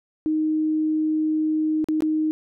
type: tone with dropouts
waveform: sine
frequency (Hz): 311.1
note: D#4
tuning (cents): 0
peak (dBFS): -19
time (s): 0.26-2.31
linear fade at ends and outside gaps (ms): 0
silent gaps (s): 1.843-1.886 / 2.006-2.022
effects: none